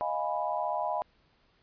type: chord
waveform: sine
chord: F half-diminished seventh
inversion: third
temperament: equal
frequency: 622.3 / 698.5 / 830.6 / 987.8 Hz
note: Eb5 / F5 / Ab5 / Cb6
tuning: 0 / 0 / 0 / 0 cents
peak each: -34 dBFS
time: 0.01-1.02 s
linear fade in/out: 0 ms
effects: pink hiss -67 dBFS RMS until 1.62 s + resampled to 11025 Hz